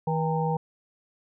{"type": "harmonic tone with a mistuned harmonic", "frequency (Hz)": 160, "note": "D#3", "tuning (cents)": 49, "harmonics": [1, 3, 5, 6], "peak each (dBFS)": [-26, -30, -30, -32], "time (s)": [0.07, 0.57], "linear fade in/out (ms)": 5, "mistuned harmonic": 6, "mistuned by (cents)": -84, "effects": []}